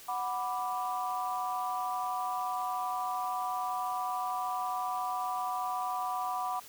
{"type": "chord", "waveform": "sine", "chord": "B minor", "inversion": "second", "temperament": "equal", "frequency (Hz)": [740, 987.8, 1174.7], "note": ["F#5", "B5", "D6"], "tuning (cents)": [0, 0, 0], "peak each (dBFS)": [-34, -35, -36], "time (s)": [0.08, 6.6], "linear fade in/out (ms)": 10, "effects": ["tanh soft clip ceiling -22 dBFS", "white hiss -51 dBFS RMS until 6.68 s"]}